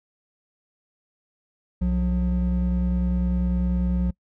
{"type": "tone pair together", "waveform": "triangle", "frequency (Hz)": [63.24, 179.6], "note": ["B1", "F3"], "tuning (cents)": [42, 49], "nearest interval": "octave + tritone", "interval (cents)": 1807, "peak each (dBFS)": -20, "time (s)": [1.81, 4.11], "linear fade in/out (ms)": 10, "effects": ["noise-tail reverb RT60 0.1 s tail -25 dB re dry", "tanh soft clip ceiling -13 dBFS"]}